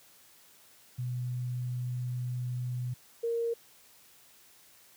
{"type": "tone pair in turn", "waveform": "sine", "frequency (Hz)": [124.2, 464.9], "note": ["B2", "A#4"], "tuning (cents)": [10, -5], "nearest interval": "octave + major seventh", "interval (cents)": 2285, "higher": "second", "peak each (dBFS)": [-31, -28], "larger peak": "second", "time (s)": [[0.98, 2.94], [3.23, 3.54]], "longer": "first", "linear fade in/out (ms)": 10, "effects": ["white hiss -59 dBFS RMS until 4.96 s", "high-pass 60 Hz 12 dB/octave"]}